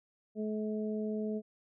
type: harmonic tone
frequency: 214.4 Hz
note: A3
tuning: 45 cents flat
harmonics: 1 / 2 / 3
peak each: -34 / -37 / -44 dBFS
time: 0.35-1.42 s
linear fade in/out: 50 ms
effects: none